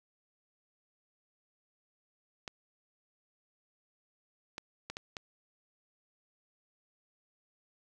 clicks, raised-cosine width 0.2 ms, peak -22 dBFS, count 5, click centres 2.478 / 4.581 / 4.9 / 4.969 / 5.168 s, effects none

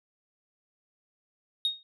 sine tone with exponential decay, 3729 Hz, A#7, in tune, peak -19 dBFS, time 1.65-1.83 s, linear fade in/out 1 ms, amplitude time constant 38 ms, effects tanh soft clip ceiling -21 dBFS

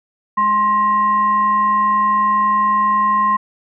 sine tone with frequency modulation, 1055 Hz, C6, 14 cents sharp, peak -12 dBFS, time 0.37-3.37 s, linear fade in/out 10 ms, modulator 848 Hz, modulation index 0.35, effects none

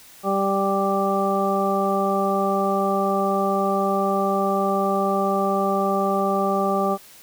harmonic tone, 196 Hz, G3, in tune, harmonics 1 / 2 / 3 / 4 / 6, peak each -25 / -25 / -25 / -25 / -25 dBFS, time 0.23-6.98 s, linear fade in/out 50 ms, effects white hiss -47 dBFS RMS until 7.22 s

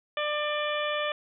harmonic tone with a mistuned harmonic, 596 Hz, D5, 25 cents sharp, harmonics 1 / 2 / 3 / 4 / 5 / 6, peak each -30 / -33 / -35 / -36 / -37 / -38 dBFS, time 0.17-1.12 s, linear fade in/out 2 ms, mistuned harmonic 6, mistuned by -59 cents, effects none

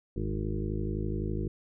harmonic tone with a mistuned harmonic, 51.91 Hz, G#1, in tune, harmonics 1 / 2 / 3 / 4 / 6 / 7 / 8 / 9, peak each -34 / -35 / -38 / -38 / -39 / -38 / -45 / -45 dBFS, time 0.16-1.48 s, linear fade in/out 5 ms, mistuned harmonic 1, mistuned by -120 cents, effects none

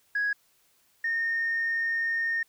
sine tone pair in turn, 1661.2 / 1834.1 Hz, G#6 / A#6, 0 / -29 cents, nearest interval major second, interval 171 cents, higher second, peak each -23 / -24 dBFS, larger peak first, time 0.15-0.33 / 1.04-2.43 s, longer second, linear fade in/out 5 ms, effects tanh soft clip ceiling -21 dBFS + white hiss -66 dBFS RMS until 2.48 s

